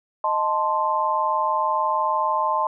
sine chord, A diminished, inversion second, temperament equal, 622.3 / 880 / 1046.5 Hz, Eb5 / A5 / C6, 0 / 0 / 0 cents, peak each -27 / -23 / -22 dBFS, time 0.24-2.67 s, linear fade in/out 2 ms, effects none

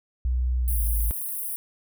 sine tone with pitch glide, 62.2 to 54.46 Hz, B1 to A1, +13 to -17 cents, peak -21 dBFS, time 0.25-1.11 s, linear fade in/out 0 ms, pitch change -230 cents, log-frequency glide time 0.59-0.94 s
white high-pass noise, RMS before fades -31 dBFS, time 0.68-1.56 s, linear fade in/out 0 ms, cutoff 9300 Hz, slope 96 dB/octave
effects none

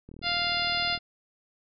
click train, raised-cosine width 3 ms, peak -32 dBFS, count 36, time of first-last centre 0.09-0.976 s, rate 39.5 Hz
harmonic tone, 698.5 Hz, F5, in tune, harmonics 1 / 2 / 3 / 4 / 5 / 6 / 7, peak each -33 / -33 / -33 / -33 / -33 / -33 / -33 dBFS, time 0.22-0.99 s, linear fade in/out 50 ms
effects none

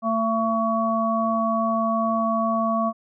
harmonic tone, 224.7 Hz, A3, 37 cents sharp, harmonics 1 / 3 / 5, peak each -24 / -24 / -24 dBFS, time 0.02-2.93 s, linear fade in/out 50 ms, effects none

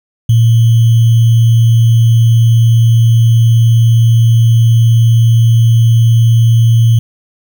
sine tone with sample-and-hold, 114.9 Hz, A#2, 25 cents flat, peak -4 dBFS, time 0.29-6.99 s, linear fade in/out 5 ms, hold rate 3150 Hz, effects none

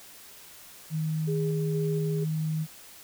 sine tone, 157.2 Hz, D#3, 18 cents sharp, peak -26 dBFS, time 0.9-2.67 s, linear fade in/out 50 ms
sine tone with tremolo, 410.4 Hz, G#4, 21 cents flat, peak -29 dBFS, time 1.27-2.25 s, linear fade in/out 20 ms, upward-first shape square, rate 2.1 Hz, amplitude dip 25%
effects white hiss -49 dBFS RMS until 3.03 s

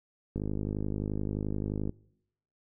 click train, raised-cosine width 3 ms, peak -20 dBFS, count 80, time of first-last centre 0.36-1.894 s, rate 51.5 Hz, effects noise-tail reverb RT60 0.8 s tail -24 dB re dry

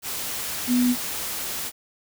sine tone in noise, 246.9 Hz, B3, in tune, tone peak -17 dBFS, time 0.67-0.96 s, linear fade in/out 50 ms, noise white, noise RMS -30 dBFS, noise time 0.02-1.72 s, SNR +10 dB, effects none

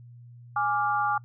sine chord, D diminished, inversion second, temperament equal with one note detuned, 830.6 / 1174.7 / 1403.4 Hz, Ab5 / D6 / F6, 0 / 0 / +8 cents, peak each -26 / -27 / -30 dBFS, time 0.56-1.18 s, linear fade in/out 5 ms, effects noise-tail reverb RT60 0.1 s tail -24 dB re dry + added 120 Hz sine -45 dBFS peak until 1.24 s

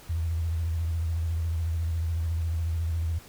sine tone with vibrato, 82.4 Hz, E2, in tune, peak -25 dBFS, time 0.09-3.19 s, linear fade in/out 10 ms, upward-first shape square, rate 14 Hz, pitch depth 47 cents each way, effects pink hiss -50 dBFS RMS until 3.28 s

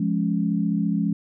sine chord, Db major, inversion first, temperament just, 173.24 / 207.9 / 277.2 Hz, F3 / Ab3 / Db4, -14 / +2 / 0 cents, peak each -24 / -23 / -27 dBFS, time 0-1.13 s, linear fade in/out 5 ms, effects none

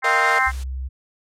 harmonic tone, 261.6 Hz, C4, in tune, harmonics 3 / 4 / 5 / 6 / 7 / 8, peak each -24 / -22 / -24 / -22 / -24 / -22 dBFS, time 0.02-0.52 s, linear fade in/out 50 ms
sawtooth chord, Bb suspended fourth, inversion none, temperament equal with one note detuned, 466.2 / 622.3 / 694.4 Hz, Bb4 / Eb5 / F5, 0 / 0 / -10 cents, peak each -24 dBFS, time 0.04-0.39 s, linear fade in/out 5 ms
white noise, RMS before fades -40 dBFS, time 0.27-0.64 s, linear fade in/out 10 ms
sine tone, 65.1 Hz, C2, 8 cents flat, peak -25 dBFS, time 0.46-0.89 s, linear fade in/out 20 ms
effects low-pass 9000 Hz 12 dB/octave

